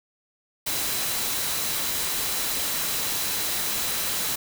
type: tone in noise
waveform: sine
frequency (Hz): 3994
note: B7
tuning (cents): +19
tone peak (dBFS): -37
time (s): 0.66-4.36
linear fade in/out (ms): 10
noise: white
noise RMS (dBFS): -27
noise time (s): 0.66-4.36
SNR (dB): -13
effects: none